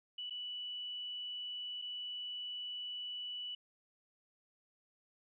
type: tone with dropouts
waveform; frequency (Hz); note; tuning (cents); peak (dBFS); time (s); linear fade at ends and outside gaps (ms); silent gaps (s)
sine; 2960; F#7; 0; -40; 0.18-3.55; 5; 0.298-0.306 / 1.817-1.821
effects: none